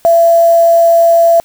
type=tone with quantisation; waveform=sine; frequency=673 Hz; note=E5; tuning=36 cents sharp; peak=-4 dBFS; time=0.05-1.4 s; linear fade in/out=0 ms; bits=4; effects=white hiss -48 dBFS RMS until 1.44 s